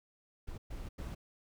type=noise bursts at uneven times; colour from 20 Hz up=brown; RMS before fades=-42 dBFS; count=3; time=0.47-0.58 / 0.7-0.89 / 0.98-1.15 s; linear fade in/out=10 ms; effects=none